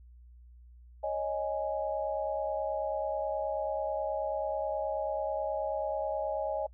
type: chord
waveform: sine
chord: C# suspended second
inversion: none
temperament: just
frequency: 554.4 / 623.7 / 831.5 Hz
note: C#5 / D#5 / G#5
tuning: 0 / +4 / +2 cents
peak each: -35 / -33 / -36 dBFS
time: 1.03-6.67 s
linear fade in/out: 10 ms
effects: noise-tail reverb RT60 0.1 s tail -26 dB re dry + added 60 Hz sine -51 dBFS peak until 6.73 s